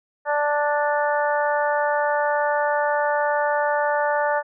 harmonic tone, 293.7 Hz, D4, in tune, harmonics 2 / 3 / 4 / 5 / 6, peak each -22 / -23 / -30 / -28 / -29 dBFS, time 0.25-4.43 s, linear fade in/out 50 ms, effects none

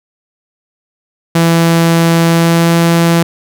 sawtooth tone with pitch glide, 166.7 to 168.25 Hz, E3 to E3, +20 to +36 cents, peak -3 dBFS, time 1.35-3.23 s, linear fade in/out 5 ms, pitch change +16 cents, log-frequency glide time 2.31-2.74 s, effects none

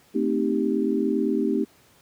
sine chord, A half-diminished seventh, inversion none, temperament equal with one note detuned, 223.5 / 261.6 / 311.1 / 392 Hz, A3 / C4 / Eb4 / G4, +27 / 0 / 0 / 0 cents, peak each -26 dBFS, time 0.14-1.65 s, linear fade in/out 20 ms, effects pink hiss -57 dBFS RMS until 2.01 s + high-pass 100 Hz 12 dB/octave

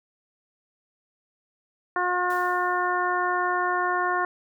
harmonic tone, 359 Hz, F4, 48 cents sharp, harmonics 1 / 2 / 3 / 4 / 5, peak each -30 / -28 / -26 / -29 / -31 dBFS, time 1.96-4.25 s, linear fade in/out 2 ms
white noise with exponential decay, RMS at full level -45 dBFS, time 2.3-3.13 s, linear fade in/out 1 ms, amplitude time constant 180 ms
effects none

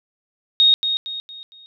sine tone with echo, 3729 Hz, A#7, in tune, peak -10 dBFS, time 0.6-0.74 s, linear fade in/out 0 ms, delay 230 ms, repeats 4, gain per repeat -8 dB, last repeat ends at 1.66 s, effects none

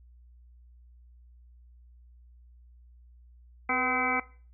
harmonic tone with a mistuned harmonic, 255.5 Hz, C4, 41 cents flat, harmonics 1 / 2 / 3 / 4 / 5 / 6 / 8 / 9, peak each -35 / -37 / -32 / -35 / -32 / -37 / -31 / -31 dBFS, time 3.69-4.2 s, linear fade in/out 5 ms, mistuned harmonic 2, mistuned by -68 cents, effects noise-tail reverb RT60 0.4 s tail -19 dB re dry + added 60 Hz sine -52 dBFS peak until 4.53 s

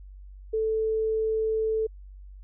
sine tone, 440 Hz, A4, in tune, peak -23 dBFS, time 0.53-1.87 s, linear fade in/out 10 ms, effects added 48 Hz sine -42 dBFS peak until 2.43 s

